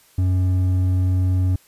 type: tone with hard clipping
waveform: sine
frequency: 92.1 Hz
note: F#2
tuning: 7 cents flat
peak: -17 dBFS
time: 0.18-1.56 s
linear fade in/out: 5 ms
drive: 5 dB
effects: white hiss -54 dBFS RMS until 1.67 s + resampled to 32000 Hz